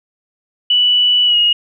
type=tone with pitch glide; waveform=sine; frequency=2960 to 2877 Hz; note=F#7 to F#7; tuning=0 to -49 cents; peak=-9 dBFS; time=0.7-1.53 s; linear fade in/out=5 ms; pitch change=-49 cents; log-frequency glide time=1.25-1.37 s; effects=none